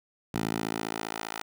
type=tone with high-pass filter sweep; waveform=10% pulse; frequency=55 Hz; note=A1; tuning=in tune; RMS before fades=-33 dBFS; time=0.34-1.42 s; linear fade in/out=5 ms; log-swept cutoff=150 to 880 Hz; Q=0.8; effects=none